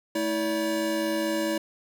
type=tone cluster; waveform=square; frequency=219.3 / 323.8 / 573 Hz; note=A3 / E4 / D5; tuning=-6 / -31 / -43 cents; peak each=-35 / -28 / -30 dBFS; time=0.15-1.58 s; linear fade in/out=5 ms; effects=none